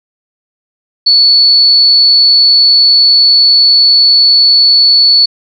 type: tone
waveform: sine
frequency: 4435 Hz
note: C#8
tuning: in tune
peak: -3 dBFS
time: 1.06-5.26 s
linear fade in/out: 10 ms
effects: none